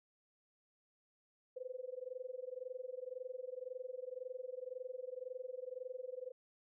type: tone with amplitude modulation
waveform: sine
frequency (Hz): 508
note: B4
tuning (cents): +49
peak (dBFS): -39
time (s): 1.56-6.32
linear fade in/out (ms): 10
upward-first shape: sine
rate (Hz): 21.9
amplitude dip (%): 95
effects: none